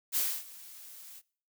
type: noise with ADSR envelope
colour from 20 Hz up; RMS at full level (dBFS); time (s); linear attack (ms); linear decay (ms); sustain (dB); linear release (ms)
blue; -28; 0.12-1.22; 44; 270; -21; 41
effects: noise-tail reverb RT60 0.5 s tail -23 dB re dry